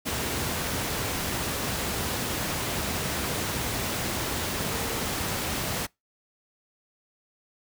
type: tone in noise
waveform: sine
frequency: 461.8 Hz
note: A#4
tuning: 16 cents flat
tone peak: -38 dBFS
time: 4.7-4.99 s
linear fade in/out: 20 ms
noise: pink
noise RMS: -29 dBFS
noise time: 0.05-5.87 s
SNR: -12 dB
effects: noise-tail reverb RT60 0.2 s tail -25 dB re dry + high-pass 60 Hz 12 dB/octave